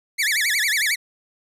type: tone with vibrato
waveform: sawtooth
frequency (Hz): 1975.5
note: B6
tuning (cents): 0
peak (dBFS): -15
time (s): 0.18-0.96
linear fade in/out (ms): 20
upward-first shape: sine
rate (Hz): 11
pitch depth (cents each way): 280
effects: resampled to 32000 Hz

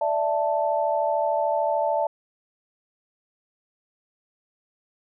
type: chord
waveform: sine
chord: D suspended second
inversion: none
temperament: just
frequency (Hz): 587.3 / 660.7 / 881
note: D5 / E5 / A5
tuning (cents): 0 / +4 / +2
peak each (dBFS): -25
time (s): 0.01-2.07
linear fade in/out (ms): 5
effects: none

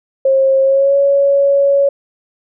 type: tone with pitch glide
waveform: sine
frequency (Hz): 536 to 558.8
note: C5 to C#5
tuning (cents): +42 to +14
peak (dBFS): -8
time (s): 0.25-1.89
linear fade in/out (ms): 5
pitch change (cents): +72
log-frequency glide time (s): 0.62-0.96
effects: none

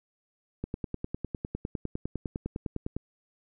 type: click train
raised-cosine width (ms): 3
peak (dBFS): -19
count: 24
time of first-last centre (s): 0.64-2.966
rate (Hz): 9.89
effects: none

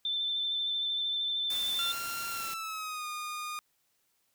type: tone with vibrato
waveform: sine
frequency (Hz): 3545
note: A7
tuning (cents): +12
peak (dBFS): -29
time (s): 0.05-1.92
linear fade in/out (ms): 2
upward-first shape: triangle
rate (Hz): 13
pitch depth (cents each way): 21
type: noise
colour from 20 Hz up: white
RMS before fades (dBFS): -41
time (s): 1.5-2.54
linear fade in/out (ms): 2
type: tone with pitch glide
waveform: sawtooth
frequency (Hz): 1380 to 1222.4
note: F6 to D#6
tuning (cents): -21 to -31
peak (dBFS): -32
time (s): 1.79-3.59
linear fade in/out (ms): 0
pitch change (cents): -210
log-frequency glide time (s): 2.31-3.07
effects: white hiss -74 dBFS RMS until 4.34 s

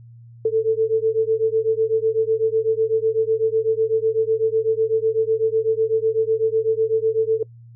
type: beating tone pair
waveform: sine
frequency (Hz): 440 / 448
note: A4 / A4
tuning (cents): 0 / +31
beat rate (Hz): 8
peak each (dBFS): -19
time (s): 0.45-7.43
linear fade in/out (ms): 5
effects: noise-tail reverb RT60 0.1 s tail -24 dB re dry + added 117 Hz sine -41 dBFS peak until 7.75 s

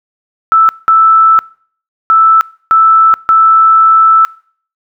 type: tone bursts at uneven times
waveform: sine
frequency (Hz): 1318.5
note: E6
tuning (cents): 0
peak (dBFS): -3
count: 5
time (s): 0.52-0.69 / 0.88-1.39 / 2.1-2.41 / 2.71-3.14 / 3.29-4.25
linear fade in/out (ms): 0
effects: noise-tail reverb RT60 0.5 s tail -24 dB re dry

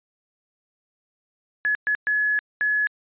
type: tone bursts at uneven times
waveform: sine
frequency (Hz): 1699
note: G#6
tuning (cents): +39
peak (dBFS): -18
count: 4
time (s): 1.65-1.75 / 1.87-1.95 / 2.07-2.39 / 2.61-2.87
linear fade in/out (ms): 0
effects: tanh soft clip ceiling -14 dBFS + resampled to 8000 Hz

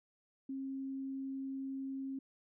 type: tone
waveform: sine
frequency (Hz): 268.9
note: C4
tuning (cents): +47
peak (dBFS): -38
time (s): 0.49-2.19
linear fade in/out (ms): 5
effects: none

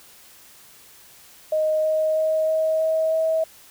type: tone with pitch steps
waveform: sine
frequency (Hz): 622.3 / 626.3 / 630.3 / 634.3 / 638.3 / 642.4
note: D#5 / D#5 / D#5 / D#5 / D#5 / E5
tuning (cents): 0 / +11 / +22 / +33 / +44 / -45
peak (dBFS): -18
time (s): 1.52-3.44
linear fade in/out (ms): 5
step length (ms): 320
effects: white hiss -49 dBFS RMS until 3.7 s

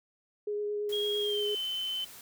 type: tone with vibrato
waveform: sine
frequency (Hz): 415.3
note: G#4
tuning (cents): 0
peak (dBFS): -30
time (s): 0.47-1.55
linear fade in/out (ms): 5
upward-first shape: sine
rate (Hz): 8.9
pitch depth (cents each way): 10
type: noise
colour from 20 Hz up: white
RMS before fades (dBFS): -49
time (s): 0.89-2.21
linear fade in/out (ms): 2
type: tone with pitch glide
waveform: sine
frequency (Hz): 3278 to 3058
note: G#7 to G7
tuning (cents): -23 to -44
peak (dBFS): -31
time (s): 0.92-2.05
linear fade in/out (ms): 10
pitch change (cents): -121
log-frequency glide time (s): 1.2-1.47
effects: none

